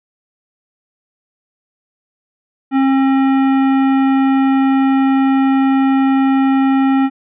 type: tone with hard clipping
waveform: triangle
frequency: 268.9 Hz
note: C4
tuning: 47 cents sharp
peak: -12 dBFS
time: 2.71-7.1 s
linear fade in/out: 50 ms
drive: 18 dB
effects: resampled to 8000 Hz